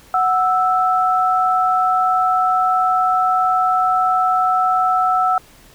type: tone pair together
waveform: sine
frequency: 740 / 1318.5 Hz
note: F#5 / E6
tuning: 0 / 0 cents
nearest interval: minor seventh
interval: 1000 cents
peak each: -16 dBFS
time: 0.14-5.38 s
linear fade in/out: 2 ms
effects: pink hiss -47 dBFS RMS until 5.74 s